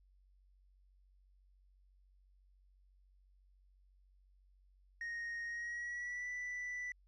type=tone with pitch glide; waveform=sine; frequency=1864.7 to 1975.6 Hz; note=A#6 to B6; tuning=0 to 0 cents; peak=-37 dBFS; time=5.01-6.92 s; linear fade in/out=2 ms; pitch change=+100 cents; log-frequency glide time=5.45-6.29 s; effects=tanh soft clip ceiling -39 dBFS + added 47 Hz sine -65 dBFS peak until 7.07 s